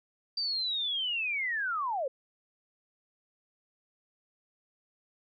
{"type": "linear sweep", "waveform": "sine", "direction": "down", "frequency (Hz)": [4699, 496.3], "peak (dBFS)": -29, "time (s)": [0.37, 2.08], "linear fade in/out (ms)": 5, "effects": []}